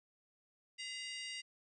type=harmonic tone with a mistuned harmonic; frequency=942 Hz; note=A#5; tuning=18 cents sharp; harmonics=2 / 3 / 4 / 5 / 6 / 7 / 8 / 9; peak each=-48 / -46 / -54 / -49 / -55 / -60 / -61 / -55 dBFS; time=0.78-1.42 s; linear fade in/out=20 ms; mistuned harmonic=2; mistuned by=+130 cents; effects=none